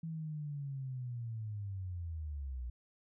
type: linear sweep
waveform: sine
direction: down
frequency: 164.8 to 58.8 Hz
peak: -38 dBFS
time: 0.03-2.7 s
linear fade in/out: 5 ms
effects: none